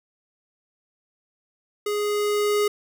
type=tone with level ramp; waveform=square; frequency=415.3 Hz; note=G#4; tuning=in tune; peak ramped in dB=-24 to -19 dBFS; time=1.86-2.68 s; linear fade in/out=5 ms; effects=none